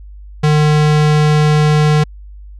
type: tone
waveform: square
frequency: 151.2 Hz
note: D#3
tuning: 49 cents flat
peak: -9 dBFS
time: 0.43-2.04 s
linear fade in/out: 10 ms
effects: added 50 Hz sine -31 dBFS peak until 2.59 s + low-pass 6000 Hz 12 dB/octave